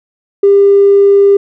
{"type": "tone with tanh clipping", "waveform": "triangle", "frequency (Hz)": 399.4, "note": "G4", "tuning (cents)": 32, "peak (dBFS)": -3, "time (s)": [0.43, 1.37], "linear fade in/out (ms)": 5, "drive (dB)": 4, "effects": []}